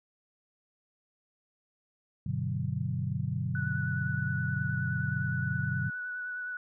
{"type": "chord", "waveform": "sine", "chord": "G major seventh", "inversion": "none", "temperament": "equal", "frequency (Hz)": [98, 123.47, 146.83, 185], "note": ["G2", "B2", "D3", "F#3"], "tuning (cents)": [0, 0, 0, 0], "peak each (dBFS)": [-36, -33, -34, -37], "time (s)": [2.26, 5.9], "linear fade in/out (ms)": 5}
{"type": "tone with vibrato", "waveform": "sine", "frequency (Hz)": 1480, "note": "F#6", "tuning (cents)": 0, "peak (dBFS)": -34, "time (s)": [3.55, 6.57], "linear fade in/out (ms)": 2, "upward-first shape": "sine", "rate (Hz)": 9.6, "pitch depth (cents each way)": 18}
{"effects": []}